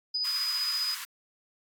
sine tone with tremolo, 4978 Hz, D#8, in tune, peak -26 dBFS, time 0.14-0.95 s, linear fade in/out 10 ms, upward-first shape sine, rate 15 Hz, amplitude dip 30%
pink high-pass noise, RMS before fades -39 dBFS, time 0.24-1.05 s, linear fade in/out 10 ms, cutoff 1000 Hz, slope 96 dB/octave
effects AAC 64 kbps

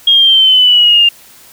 sine exponential sweep, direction down, 3267 to 2794 Hz, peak -4 dBFS, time 0.07-1.09 s, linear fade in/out 5 ms, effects white hiss -40 dBFS RMS until 1.52 s

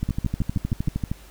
two click trains, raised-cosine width 5 ms, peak -12 / -12 dBFS, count 6 / 15, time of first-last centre 0.09-0.876 / 0.03-1.115 s, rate 6.36 / 12.9 Hz, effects added 50 Hz sine -46 dBFS peak until 1.3 s + pink hiss -50 dBFS RMS until 1.3 s

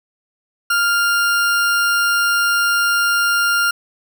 40% pulse tone, 1400 Hz, F6, 4 cents sharp, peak -13 dBFS, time 0.7-3.71 s, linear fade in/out 5 ms, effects none

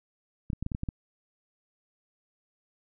clicks, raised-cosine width 5 ms, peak -19 dBFS, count 8, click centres 0.502 / 0.532 / 0.626 / 0.664 / 0.718 / 0.749 / 0.834 / 0.888 s, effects none

